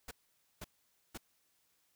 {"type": "noise bursts", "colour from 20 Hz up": "pink", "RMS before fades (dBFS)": -45, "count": 3, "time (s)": [0.08, 1.176], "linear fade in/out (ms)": 5, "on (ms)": 32, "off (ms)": 500, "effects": ["white hiss -75 dBFS RMS until 1.95 s"]}